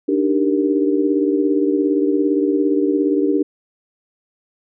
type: chord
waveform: sine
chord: Eb major seventh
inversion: third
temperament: equal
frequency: 293.7 / 311.1 / 392 / 466.2 Hz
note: D4 / Eb4 / G4 / Bb4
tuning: 0 / 0 / 0 / 0 cents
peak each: -17 / -23 / -19 / -23 dBFS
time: 0.08-3.43 s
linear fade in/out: 10 ms
effects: none